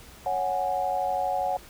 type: chord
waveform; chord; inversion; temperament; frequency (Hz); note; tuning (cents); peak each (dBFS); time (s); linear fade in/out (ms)
sine; C# suspended fourth; none; just; 554.4 / 739.2 / 831.5; C#5 / F#5 / G#5; 0 / -2 / +2; -31 / -26 / -31; 0.26-1.57; 2
effects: added 60 Hz sine -55 dBFS peak until 1.69 s + pink hiss -49 dBFS RMS until 1.69 s